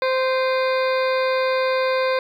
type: harmonic tone with a mistuned harmonic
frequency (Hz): 520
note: C5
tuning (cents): -11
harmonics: 1 / 2 / 3 / 4 / 5 / 7 / 8 / 9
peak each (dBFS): -19 / -25 / -29 / -31 / -33 / -36 / -37 / -38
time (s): 0.02-2.19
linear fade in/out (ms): 2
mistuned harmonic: 5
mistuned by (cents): -100
effects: 9-bit